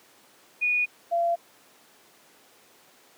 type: tone pair in turn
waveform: sine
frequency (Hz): 2460 / 683.8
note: D#7 / F5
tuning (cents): -20 / -37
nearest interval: octave + minor seventh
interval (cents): 2217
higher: first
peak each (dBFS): -21 / -21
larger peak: neither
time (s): 0.61-0.86 / 1.11-1.36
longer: neither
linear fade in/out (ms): 20
effects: pink hiss -56 dBFS RMS until 3.17 s + high-pass 300 Hz 12 dB/octave